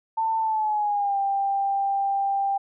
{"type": "tone with pitch glide", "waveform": "sine", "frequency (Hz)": [893, 791], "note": ["A5", "G5"], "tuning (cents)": [25, 15], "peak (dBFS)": -21, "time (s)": [0.17, 2.58], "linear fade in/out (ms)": 10, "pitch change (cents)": -210, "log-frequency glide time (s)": [0.39, 1.18], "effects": []}